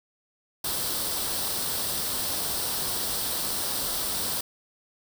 white noise with comb filter, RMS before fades -29 dBFS, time 0.64-4.41 s, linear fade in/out 5 ms, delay 0.22 ms, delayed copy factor +0.55, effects none

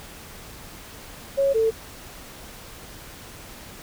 sine tone pair in turn, 551 / 446.6 Hz, C#5 / A4, -11 / +26 cents, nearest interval major third, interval 363 cents, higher first, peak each -17 dBFS, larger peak neither, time 1.37-1.54 / 1.54-1.71 s, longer neither, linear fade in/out 20 ms, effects pink hiss -42 dBFS RMS until 3.82 s

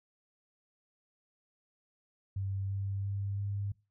sine tone with pitch steps, 97.4 / 98.42 / 99.45 / 100.49 Hz, G2 / G2 / G2 / G2, -11 / +7 / +25 / +43 cents, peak -32 dBFS, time 2.36-3.72 s, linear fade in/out 5 ms, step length 340 ms, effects noise-tail reverb RT60 0.3 s tail -23 dB re dry

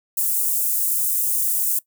white high-pass noise, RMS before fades -21 dBFS, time 0.17-1.79 s, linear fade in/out 5 ms, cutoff 8300 Hz, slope 24 dB/octave, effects noise-tail reverb RT60 0.1 s tail -19 dB re dry

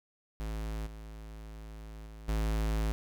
square tone with level steps, 53.9 Hz, A1, 35 cents flat, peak -35 / -44 / -46 / -29 dBFS, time 0.4-2.92 s, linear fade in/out 0 ms, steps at 0.86 / 2.06 / 2.28 s, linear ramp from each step 10 ms, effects none

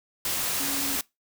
sine tone in noise, 277.2 Hz, C#4, in tune, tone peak -34 dBFS, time 0.6-0.96 s, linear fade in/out 2 ms, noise white, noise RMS -28 dBFS, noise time 0.25-1.01 s, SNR -9 dB, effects noise-tail reverb RT60 0.2 s tail -23 dB re dry

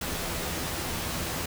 pink noise with comb filter, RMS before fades -32 dBFS, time 0.01-1.46 s, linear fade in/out 5 ms, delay 12 ms, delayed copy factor +0.5, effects none

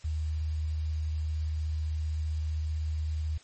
sine tone with quantisation, 77.78 Hz, D#2, in tune, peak -28 dBFS, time 0.04-3.38 s, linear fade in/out 10 ms, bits 9, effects white hiss -57 dBFS RMS until 3.43 s + MP3 32 kbps

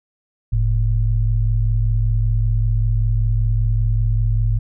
sine tone pair together, 44.83 / 110 Hz, F1 / A2, +46 / 0 cents, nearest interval octave + major third, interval 1554 cents, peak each -17 dBFS, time 0.52-4.59 s, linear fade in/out 10 ms, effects none

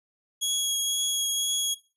20% pulse tone with vibrato, 3322 Hz, G#7, in tune, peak -19 dBFS, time 0.41-1.75 s, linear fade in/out 20 ms, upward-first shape triangle, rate 2 Hz, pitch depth 10 cents each way, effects noise-tail reverb RT60 0.3 s tail -17 dB re dry

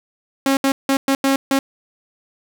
sawtooth tone bursts at uneven times, 271.8 Hz, C#4, 34 cents flat, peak -10 dBFS, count 6, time 0.46-0.57 / 0.64-0.72 / 0.89-0.97 / 1.08-1.15 / 1.24-1.36 / 1.51-1.59 s, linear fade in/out 2 ms, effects none

